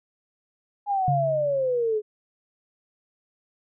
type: exponential sweep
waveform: sine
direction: down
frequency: 830.6 to 416.8 Hz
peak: -21 dBFS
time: 0.86-2.02 s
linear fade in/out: 50 ms
type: tone with exponential decay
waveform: sine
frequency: 140.2 Hz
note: C#3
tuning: 20 cents sharp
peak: -20 dBFS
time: 1.08-1.96 s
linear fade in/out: 0 ms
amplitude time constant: 190 ms
effects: none